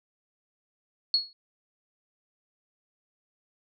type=tone with exponential decay; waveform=sine; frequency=4338 Hz; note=C#8; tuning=38 cents flat; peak=-17 dBFS; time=1.14-1.33 s; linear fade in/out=1 ms; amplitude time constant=40 ms; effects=none